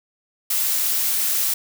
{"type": "noise", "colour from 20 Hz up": "blue", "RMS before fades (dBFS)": -21, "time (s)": [0.5, 1.54], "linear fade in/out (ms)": 5, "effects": []}